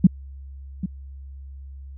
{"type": "tone with echo", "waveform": "sine", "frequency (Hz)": 183.4, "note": "F#3", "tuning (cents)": -15, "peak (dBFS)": -7, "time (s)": [0.04, 0.07], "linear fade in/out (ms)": 5, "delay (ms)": 790, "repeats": 1, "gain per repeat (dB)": -14, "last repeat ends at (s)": 0.86, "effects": ["added 68 Hz sine -36 dBFS peak until 1.97 s"]}